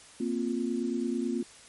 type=chord; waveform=sine; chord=Bb suspended second; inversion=none; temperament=just; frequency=233.1 / 262.2 / 349.6 Hz; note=Bb3 / C4 / F4; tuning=0 / +4 / +2 cents; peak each=-31 / -32 / -33 dBFS; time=0.2-1.43 s; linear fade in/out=5 ms; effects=white hiss -52 dBFS RMS until 1.68 s + MP3 48 kbps